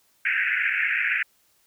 pink band-pass noise, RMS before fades -24 dBFS, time 0.25-1.23 s, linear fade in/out 5 ms, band 1500 to 2600 Hz, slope 96 dB/octave, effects white hiss -64 dBFS RMS until 1.66 s

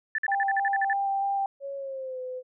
sine tone bursts, 1760 Hz, A6, in tune, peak -24 dBFS, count 10, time 0.15-0.93 s, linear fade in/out 2 ms, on 33 ms, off 50 ms
sine tone with vibrato, 790 Hz, G5, 13 cents sharp, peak -24 dBFS, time 0.28-1.46 s, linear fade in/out 2 ms, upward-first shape square, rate 3.2 Hz, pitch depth 8 cents each way
sine tone with pitch glide, 554.4 to 508.4 Hz, C#5 to C5, 0 to -50 cents, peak -32 dBFS, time 1.6-2.43 s, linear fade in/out 50 ms, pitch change -150 cents, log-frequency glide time 1.76-2.2 s
effects none

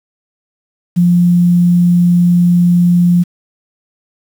sine tone with quantisation, 175.3 Hz, F3, 7 cents sharp, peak -6 dBFS, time 0.96-3.24 s, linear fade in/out 20 ms, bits 6, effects none

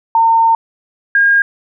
sine tone pair in turn, 910 / 1621.4 Hz, A#5 / G#6, -42 / -42 cents, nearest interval minor seventh, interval 1000 cents, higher second, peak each -7 dBFS, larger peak neither, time 0.15-0.55 / 1.15-1.42 s, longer first, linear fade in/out 2 ms, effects none

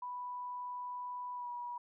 sine tone with pitch glide, 987.8 to 969.1 Hz, B5 to B5, 0 to -33 cents, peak -39 dBFS, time 0.02-1.78 s, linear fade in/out 5 ms, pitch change -33 cents, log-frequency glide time 1.34-1.49 s, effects none

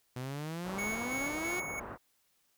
sawtooth exponential sweep, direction up, 123.1 to 370 Hz, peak -33 dBFS, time 0.16-1.6 s, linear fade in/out 5 ms
white low-pass noise, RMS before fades -43 dBFS, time 0.63-1.98 s, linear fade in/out 50 ms, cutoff 1300 Hz, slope 24 dB/octave
square tone with tremolo, 2217 Hz, C#7, in tune, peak -35 dBFS, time 0.78-1.8 s, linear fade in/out 10 ms, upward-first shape square, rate 3 Hz, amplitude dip 40%
effects white hiss -73 dBFS RMS until 2.57 s

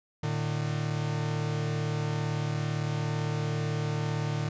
45% pulse tone pair together, 112.97 / 150.8 Hz, A2 / D3, +46 / +46 cents, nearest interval perfect fourth, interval 500 cents, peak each -32 / -30 dBFS, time 0.23-4.49 s, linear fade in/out 5 ms, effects resampled to 16000 Hz

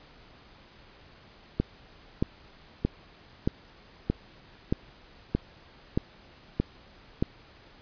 click train, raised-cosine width 3 ms, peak -11 dBFS, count 10, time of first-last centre 1.6-7.225 s, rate 1.6 Hz, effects pink hiss -54 dBFS RMS until 7.81 s + resampled to 11025 Hz

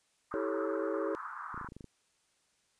white band-pass noise, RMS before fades -43 dBFS, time 0.31-1.68 s, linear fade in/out 5 ms, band 1000 to 1400 Hz, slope 48 dB/octave
sine chord, A dominant seventh, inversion second, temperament equal with one note detuned, 323.8 / 392 / 440 / 554.4 Hz, E4 / G4 / A4 / C#5, -31 / 0 / 0 / 0 cents, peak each -37 dBFS, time 0.34-1.15 s, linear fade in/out 0 ms
clicks, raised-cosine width 3 ms, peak -34 dBFS, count 9, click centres 1.544 / 1.577 / 1.613 / 1.646 / 1.688 / 1.721 / 1.766 / 1.808 / 1.843 s
effects white hiss -73 dBFS RMS until 2.79 s + resampled to 22050 Hz

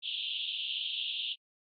pink band-pass noise, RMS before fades -36 dBFS, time 0.02-1.36 s, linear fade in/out 50 ms, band 2800 to 3700 Hz, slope 96 dB/octave, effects AAC 48 kbps

